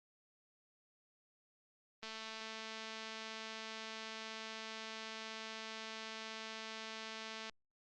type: click train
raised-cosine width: 0.2 ms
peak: -29 dBFS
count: 1209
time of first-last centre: 2.03-7.496 s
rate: 221 Hz
effects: low-pass 6000 Hz 12 dB/octave + Opus 32 kbps